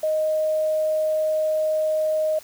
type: tone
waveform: sine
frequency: 622.3 Hz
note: D#5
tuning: in tune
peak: -19 dBFS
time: 0.03-2.39 s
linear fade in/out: 5 ms
effects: white hiss -46 dBFS RMS until 2.43 s